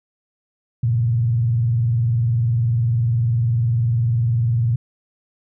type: tone with vibrato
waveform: sine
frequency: 117.8 Hz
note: A#2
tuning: 19 cents sharp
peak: -15 dBFS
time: 0.83-4.76 s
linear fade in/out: 5 ms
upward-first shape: square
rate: 20 Hz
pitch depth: 150 cents each way
effects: none